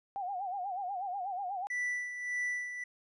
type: tone with vibrato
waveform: sine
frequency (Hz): 761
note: F#5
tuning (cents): +48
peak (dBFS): -34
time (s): 0.16-1.67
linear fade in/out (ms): 0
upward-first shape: sine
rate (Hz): 8.2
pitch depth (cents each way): 120
type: tone with tremolo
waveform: triangle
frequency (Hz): 1972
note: B6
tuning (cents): -3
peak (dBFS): -29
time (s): 1.7-2.84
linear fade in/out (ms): 5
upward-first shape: sine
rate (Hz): 1.7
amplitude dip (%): 60
effects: resampled to 24000 Hz